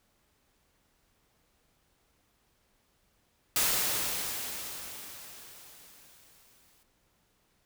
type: noise with exponential decay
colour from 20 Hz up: white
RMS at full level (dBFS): -26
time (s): 3.56-6.83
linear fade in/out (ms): 1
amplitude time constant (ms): 710
effects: pink hiss -71 dBFS RMS until 7.65 s